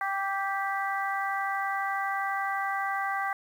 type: harmonic tone with a mistuned harmonic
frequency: 393 Hz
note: G4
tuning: 4 cents sharp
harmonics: 2 / 3 / 4 / 5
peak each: -31 / -33 / -34 / -35 dBFS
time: 0.01-3.33 s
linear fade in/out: 2 ms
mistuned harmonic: 3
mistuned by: -18 cents
effects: 9-bit